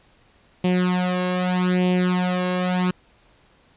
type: tone with flanger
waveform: sawtooth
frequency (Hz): 181.4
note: F#3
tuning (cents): -34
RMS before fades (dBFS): -21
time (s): 0.64-2.91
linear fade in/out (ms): 5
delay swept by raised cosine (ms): 0.34 to 1.84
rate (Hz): 0.81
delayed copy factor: +0.85
effects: pink hiss -57 dBFS RMS until 3.76 s + resampled to 8000 Hz